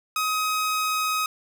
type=tone; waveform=sawtooth; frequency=1263 Hz; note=D#6; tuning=26 cents sharp; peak=-19 dBFS; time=0.16-1.26 s; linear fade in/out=2 ms; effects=none